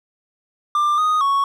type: tone with pitch steps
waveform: triangle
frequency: 1189 / 1242 / 1110 Hz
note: D6 / D#6 / C#6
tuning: +21 / -3 / +2 cents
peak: -13 dBFS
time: 0.75-1.44 s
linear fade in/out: 2 ms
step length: 230 ms
effects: none